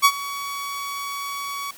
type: tone with ADSR envelope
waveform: sawtooth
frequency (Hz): 1127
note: C#6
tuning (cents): +28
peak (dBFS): -6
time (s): 0.02-1.71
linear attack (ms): 31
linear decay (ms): 59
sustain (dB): -18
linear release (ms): 5
effects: white hiss -45 dBFS RMS until 1.77 s